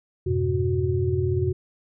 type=tone cluster; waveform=sine; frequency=89.3 / 106.4 / 126.9 / 368.4 Hz; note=F2 / G#2 / B2 / F#4; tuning=+39 / +42 / +47 / -7 cents; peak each=-25 / -29 / -26 / -25 dBFS; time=0.26-1.53 s; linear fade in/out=10 ms; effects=none